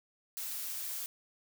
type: noise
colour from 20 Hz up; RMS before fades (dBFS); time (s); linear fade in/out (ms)
blue; -39; 0.37-1.06; 0
effects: none